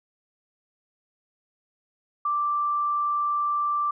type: tone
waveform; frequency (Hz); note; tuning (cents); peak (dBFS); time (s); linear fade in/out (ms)
sine; 1174.7; D6; 0; -22; 2.25-3.91; 5
effects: none